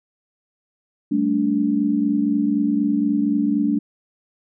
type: chord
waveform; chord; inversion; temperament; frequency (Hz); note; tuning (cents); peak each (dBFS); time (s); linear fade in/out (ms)
sine; G suspended second; none; equal with one note detuned; 196 / 220 / 289.1; G3 / A3 / D4; 0 / 0 / -27; -25 / -21 / -19; 1.11-3.79; 10
effects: none